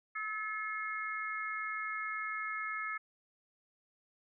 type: harmonic tone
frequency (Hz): 430.9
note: A4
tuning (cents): -36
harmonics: 3 / 4 / 5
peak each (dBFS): -39 / -41 / -40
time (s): 0.15-2.98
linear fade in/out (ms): 10
effects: none